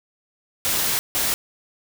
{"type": "noise bursts at uneven times", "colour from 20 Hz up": "white", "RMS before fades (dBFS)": -22, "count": 2, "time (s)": [[0.65, 0.99], [1.15, 1.34]], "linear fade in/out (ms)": 0, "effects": []}